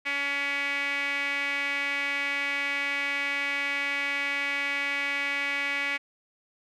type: tone with band-pass filter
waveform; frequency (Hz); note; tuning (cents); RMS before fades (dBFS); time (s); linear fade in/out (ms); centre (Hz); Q
sawtooth; 282; C#4; +30; -29; 0.05-5.98; 20; 2200; 5.4
effects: none